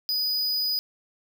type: tone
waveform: square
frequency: 4963 Hz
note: D#8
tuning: 5 cents flat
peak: -24 dBFS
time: 0.09-0.79 s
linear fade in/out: 0 ms
effects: none